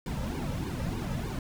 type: noise with flanger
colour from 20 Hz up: brown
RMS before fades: -33 dBFS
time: 0.06-1.39 s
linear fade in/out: 2 ms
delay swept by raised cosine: 1.5 to 2.8 ms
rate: 3.3 Hz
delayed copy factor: -0.9
effects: none